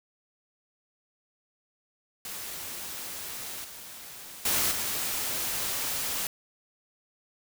white noise with level steps, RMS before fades -38 / -44 / -26 / -31 dBFS, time 2.25-6.27 s, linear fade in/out 2 ms, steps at 3.64 / 4.45 / 4.71 s, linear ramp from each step 5 ms, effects none

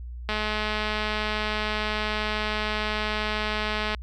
click train, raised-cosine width 0.3 ms, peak -12 dBFS, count 780, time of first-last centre 0.29-3.947 s, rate 213 Hz, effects added 60 Hz sine -34 dBFS peak until 4.02 s

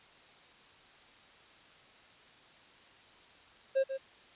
triangle tone with echo, 536 Hz, C5, 42 cents sharp, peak -23 dBFS, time 3.75-3.84 s, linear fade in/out 20 ms, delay 140 ms, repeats 1, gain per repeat -9 dB, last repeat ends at 3.98 s, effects white hiss -58 dBFS RMS until 4.35 s + resampled to 8000 Hz

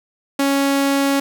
sawtooth tone, 277.2 Hz, C#4, in tune, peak -11 dBFS, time 0.39-1.2 s, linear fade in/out 5 ms, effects 7-bit

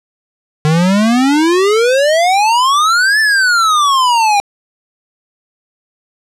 square exponential two-way sweep, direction up then down, 150 to 1776 to 796 Hz, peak -9 dBFS, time 0.65-4.4 s, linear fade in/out 0 ms, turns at 3.2 s, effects low-pass 8000 Hz 12 dB/octave

